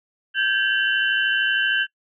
sine tone cluster, 1569 / 1682 / 2748 / 3027 Hz, G6 / G#6 / F7 / F#7, +1 / +22 / -29 / +39 cents, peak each -20 / -26 / -27 / -25 dBFS, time 0.34-1.87 s, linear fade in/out 50 ms, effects noise-tail reverb RT60 0.1 s tail -23 dB re dry

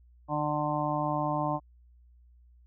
harmonic tone, 149.5 Hz, D3, 31 cents sharp, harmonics 1 / 2 / 4 / 5 / 6 / 7, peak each -34 / -34 / -34 / -34 / -34 / -34 dBFS, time 0.28-1.6 s, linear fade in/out 50 ms, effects added 60 Hz sine -55 dBFS peak until 2.66 s

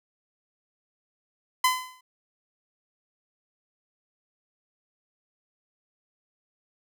sawtooth tone with exponential decay, 1018 Hz, C6, 48 cents flat, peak -13 dBFS, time 1.64-2.01 s, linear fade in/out 5 ms, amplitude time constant 79 ms, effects none

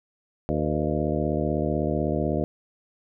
harmonic tone with a mistuned harmonic, 76 Hz, D#2, 40 cents flat, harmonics 1 / 2 / 3 / 4 / 5 / 6 / 7 / 8 / 9, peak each -31 / -29 / -30 / -30 / -31 / -35 / -33 / -31 / -35 dBFS, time 0.49-2.44 s, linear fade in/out 0 ms, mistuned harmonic 7, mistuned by -80 cents, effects none

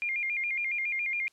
sine tone with vibrato, 2258 Hz, C#7, 31 cents sharp, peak -28 dBFS, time 0.02-1.28 s, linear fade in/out 0 ms, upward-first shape square, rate 7.2 Hz, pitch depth 110 cents each way, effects white hiss -68 dBFS RMS until 1.32 s + low-pass 8000 Hz 12 dB/octave

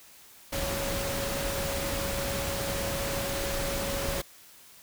sine tone in noise, 554.4 Hz, C#5, in tune, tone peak -34 dBFS, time 0.52-4.22 s, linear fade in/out 10 ms, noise pink, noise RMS -32 dBFS, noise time 0.52-4.22 s, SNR -5 dB, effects white hiss -53 dBFS RMS until 4.82 s

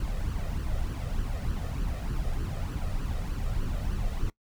brown noise with flanger, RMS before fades -30 dBFS, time 0-4.3 s, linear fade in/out 2 ms, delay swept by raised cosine 0.66 to 1.63 ms, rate 3.3 Hz, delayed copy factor +0.6, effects noise-tail reverb RT60 0.1 s tail -22 dB re dry

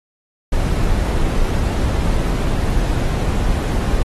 brown noise, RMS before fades -17 dBFS, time 0.52-4.03 s, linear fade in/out 5 ms, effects AAC 32 kbps

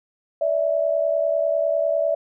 sine tone pair together, 581 / 651 Hz, D5 / E5, -19 / -22 cents, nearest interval major second, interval 197 cents, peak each -21 dBFS, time 0.41-2.15 s, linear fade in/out 5 ms, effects none

